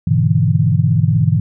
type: chord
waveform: sine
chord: E dominant seventh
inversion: first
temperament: just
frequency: 103.01 / 123.61 / 148.33 / 164.81 Hz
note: G#2 / B2 / D3 / E3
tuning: -14 / +2 / +18 / 0 cents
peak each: -16 dBFS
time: 0.07-1.4 s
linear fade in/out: 5 ms
effects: none